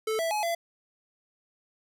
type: tone with pitch steps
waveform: square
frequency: 437.8 / 660 / 845 / 677 Hz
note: A4 / E5 / G#5 / E5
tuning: -9 / +2 / +30 / +46 cents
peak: -27 dBFS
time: 0.07-0.55 s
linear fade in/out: 5 ms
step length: 120 ms
effects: none